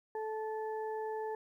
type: harmonic tone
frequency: 436.2 Hz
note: A4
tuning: 15 cents flat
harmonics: 1 / 2 / 4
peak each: -37 / -40 / -52 dBFS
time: 0.15-1.35 s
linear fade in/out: 2 ms
effects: 12-bit

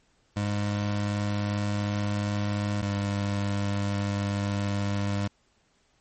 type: tone pair in turn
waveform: 25% pulse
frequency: 102.7 / 100.76 Hz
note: G#2 / G2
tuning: -19 / +48 cents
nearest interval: unison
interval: 33 cents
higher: first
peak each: -22 dBFS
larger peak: neither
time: 0.36-2.82 / 2.82-5.28 s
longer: neither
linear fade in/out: 10 ms
effects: pink hiss -67 dBFS RMS until 6 s + MP3 32 kbps

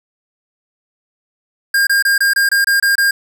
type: tone bursts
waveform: square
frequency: 1610 Hz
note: G6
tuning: 46 cents sharp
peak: -11 dBFS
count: 9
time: 1.74-3.11 s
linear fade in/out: 5 ms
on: 130 ms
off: 25 ms
effects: none

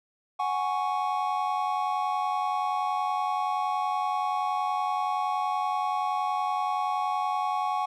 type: chord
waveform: triangle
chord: F# suspended second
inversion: none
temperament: equal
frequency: 740 / 830.6 / 1108.7 Hz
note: F#5 / G#5 / C#6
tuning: 0 / 0 / 0 cents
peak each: -28 dBFS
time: 0.39-7.86 s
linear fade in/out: 10 ms
effects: none

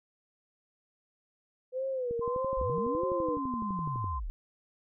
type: tone with vibrato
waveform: sine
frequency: 500 Hz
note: B4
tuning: 21 cents sharp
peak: -30 dBFS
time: 1.72-3.39 s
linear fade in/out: 50 ms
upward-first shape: sine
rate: 1.6 Hz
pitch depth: 120 cents each way
type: click train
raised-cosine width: 3 ms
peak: -29 dBFS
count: 24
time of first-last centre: 2.11-4.043 s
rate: 11.9 Hz
type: tone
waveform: sine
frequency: 1037 Hz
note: C6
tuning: 16 cents flat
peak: -34 dBFS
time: 2.21-4.2 s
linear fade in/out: 20 ms
type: linear two-way sweep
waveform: sine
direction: up then down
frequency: 30.97 to 377.5 to 30.97 Hz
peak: -33 dBFS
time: 2.57-4.3 s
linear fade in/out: 0 ms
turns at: 3.05 s
effects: none

